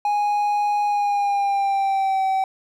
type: tone with pitch glide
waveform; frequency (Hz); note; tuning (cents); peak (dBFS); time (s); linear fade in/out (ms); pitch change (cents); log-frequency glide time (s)
triangle; 827 to 767.2; G#5 to G5; -8 to -37; -16; 0.05-2.44; 2; -129; 0.85-2.23
effects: none